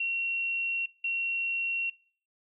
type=tone pair in turn; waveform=sine; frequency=2734 / 2734 Hz; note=F7 / F7; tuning=-37 / -37 cents; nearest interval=unison; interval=0 cents; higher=neither; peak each=-27 dBFS; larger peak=neither; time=0-0.86 / 1.04-1.9 s; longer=neither; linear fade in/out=5 ms; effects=noise-tail reverb RT60 0.5 s tail -24 dB re dry